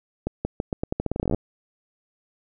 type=accelerating click train; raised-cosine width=2 ms; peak=-11 dBFS; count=19; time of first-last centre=0.27-1.346 s; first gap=180 ms; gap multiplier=0.84; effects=none